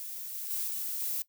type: noise with level steps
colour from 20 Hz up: violet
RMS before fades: -40 / -38 / -33 / -35 / -33 dBFS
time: 0-1.22 s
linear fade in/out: 0 ms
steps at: 0.34 / 0.5 / 0.67 / 1 s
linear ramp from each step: 10 ms
effects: noise-tail reverb RT60 0.1 s tail -17 dB re dry